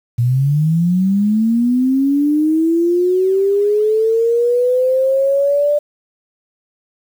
sine linear sweep, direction up, 116.1 to 592 Hz, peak -11 dBFS, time 0.18-5.79 s, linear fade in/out 10 ms, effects 7-bit

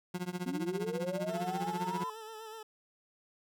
30% pulse tone with tremolo, 179.4 Hz, F3, 47 cents sharp, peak -29 dBFS, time 0.14-2.04 s, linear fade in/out 5 ms, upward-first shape triangle, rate 15 Hz, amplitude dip 100%
sine linear sweep, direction up, 246.8 to 1028 Hz, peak -35 dBFS, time 0.46-2.1 s, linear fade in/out 2 ms
20% pulse tone with vibrato, 440 Hz, A4, in tune, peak -39 dBFS, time 1.29-2.63 s, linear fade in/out 5 ms, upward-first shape sine, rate 8.1 Hz, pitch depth 42 cents each way
effects none

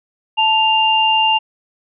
sine tone pair together, 880 / 2794 Hz, A5 / F7, 0 / 0 cents, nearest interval octave + minor sixth, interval 2000 cents, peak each -14 dBFS, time 0.37-1.39 s, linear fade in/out 20 ms, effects none

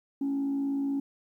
sine tone with frequency modulation, 277.2 Hz, C#4, in tune, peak -25 dBFS, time 0.21-1 s, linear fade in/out 5 ms, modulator 56.7 Hz, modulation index 0.26, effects tanh soft clip ceiling -24 dBFS + 11-bit

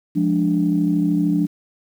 sine chord, D diminished, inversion first, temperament equal, 174.61 / 207.7 / 293.7 Hz, F3 / Ab3 / D4, 0 / 0 / 0 cents, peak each -19 / -23 / -18 dBFS, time 0.15-1.47 s, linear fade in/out 20 ms, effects tanh soft clip ceiling -6 dBFS + 8-bit

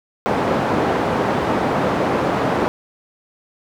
white band-pass noise, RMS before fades -19 dBFS, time 0.26-2.68 s, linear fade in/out 0 ms, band 120 to 780 Hz, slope 12 dB/octave, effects none

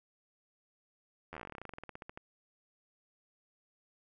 slowing click train, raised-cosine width 0.5 ms, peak -29 dBFS, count 25, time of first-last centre 1.33-2.175 s, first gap 11 ms, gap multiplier 1.09, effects none

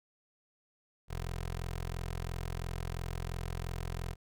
15% pulse tone with notch filter, 42.93 Hz, F1, 29 cents flat, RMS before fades -38 dBFS, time 1.08-4.16 s, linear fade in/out 50 ms, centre 250 Hz, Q 1.1, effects none

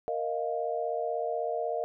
sine chord, Bb suspended fourth, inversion none, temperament equal, 466.2 / 622.3 / 698.5 Hz, Bb4 / Eb5 / F5, 0 / 0 / 0 cents, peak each -33 dBFS, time 0.08-1.84 s, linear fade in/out 0 ms, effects none

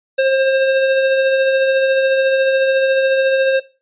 square tone with tremolo, 533 Hz, C5, 32 cents sharp, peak -11 dBFS, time 0.18-3.6 s, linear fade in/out 10 ms, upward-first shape triangle, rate 14 Hz, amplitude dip 35%, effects noise-tail reverb RT60 0.3 s tail -18 dB re dry + resampled to 8000 Hz

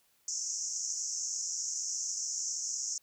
white band-pass noise, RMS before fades -36 dBFS, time 0.28-2.98 s, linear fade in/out 2 ms, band 5500 to 7200 Hz, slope 96 dB/octave, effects white hiss -70 dBFS RMS until 3.02 s

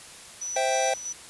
sine tone with tremolo, 5940 Hz, F#8, 6 cents sharp, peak -30 dBFS, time 0.41-1.13 s, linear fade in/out 10 ms, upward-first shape square, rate 3.1 Hz, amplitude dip 50%
square chord, C major, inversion none, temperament equal, 523.3 / 659.3 / 784 Hz, C5 / E5 / G5, 0 / 0 / 0 cents, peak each -28 / -29 / -27 dBFS, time 0.56-0.94 s, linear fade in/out 5 ms
effects white hiss -45 dBFS RMS until 1.29 s + resampled to 24000 Hz

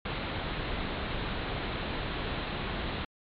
pink low-pass noise, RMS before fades -34 dBFS, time 0.05-3.05 s, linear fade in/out 5 ms, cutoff 4100 Hz, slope 96 dB/octave, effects MP3 64 kbps

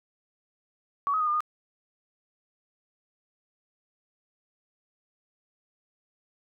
sine tone with pitch steps, 1130 / 1268 / 1236 / 1203 / 1227 Hz, C#6 / D#6 / D#6 / D6 / D#6, +33 / +32 / -12 / +41 / -25 cents, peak -23 dBFS, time 1.07-1.405 s, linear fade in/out 0 ms, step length 67 ms, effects none

